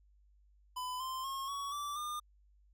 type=tone with pitch steps; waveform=square; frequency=1004 / 1041.8 / 1081 / 1121.8 / 1164 / 1207.8 Hz; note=B5 / C6 / C#6 / C#6 / D6 / D6; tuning=+28 / -8 / -44 / +20 / -16 / +48 cents; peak=-38 dBFS; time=0.76-2.2 s; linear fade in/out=10 ms; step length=240 ms; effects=added 50 Hz sine -63 dBFS peak until 2.73 s